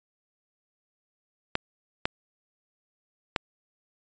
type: clicks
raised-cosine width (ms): 0.3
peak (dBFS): -8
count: 3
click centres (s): 1.554 / 2.055 / 3.362
effects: resampled to 16000 Hz